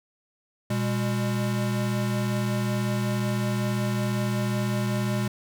square tone pair together, 120.6 / 202.8 Hz, B2 / G#3, -41 / -41 cents, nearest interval major sixth, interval 900 cents, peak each -27 / -28 dBFS, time 0.7-5.28 s, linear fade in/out 5 ms, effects none

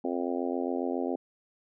harmonic tone, 87.31 Hz, F2, in tune, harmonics 3 / 4 / 5 / 6 / 7 / 8 / 9, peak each -32 / -34 / -36 / -38 / -39 / -40 / -41 dBFS, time 0.04-1.16 s, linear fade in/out 5 ms, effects none

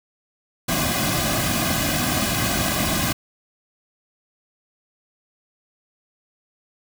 pink noise with comb filter, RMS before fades -22 dBFS, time 0.68-3.13 s, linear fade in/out 10 ms, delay 2.2 ms, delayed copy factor -0.95, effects none

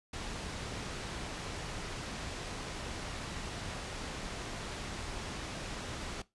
pink low-pass noise, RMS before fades -41 dBFS, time 0.13-6.22 s, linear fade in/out 5 ms, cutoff 6800 Hz, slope 12 dB/octave, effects noise-tail reverb RT60 0.2 s tail -19 dB re dry + resampled to 24000 Hz

